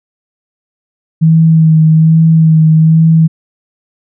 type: tone with vibrato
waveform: sine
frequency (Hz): 160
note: D#3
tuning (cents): +49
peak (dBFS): -3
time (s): 1.21-3.28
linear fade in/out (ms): 20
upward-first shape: sine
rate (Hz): 1.2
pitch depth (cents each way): 23
effects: none